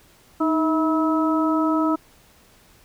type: harmonic tone with a mistuned harmonic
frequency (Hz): 323.4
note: E4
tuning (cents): -33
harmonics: 1 / 2 / 3 / 4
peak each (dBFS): -19 / -27 / -28 / -25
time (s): 0.4-1.96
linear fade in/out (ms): 10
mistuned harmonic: 1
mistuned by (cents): -61
effects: pink hiss -54 dBFS RMS until 2.84 s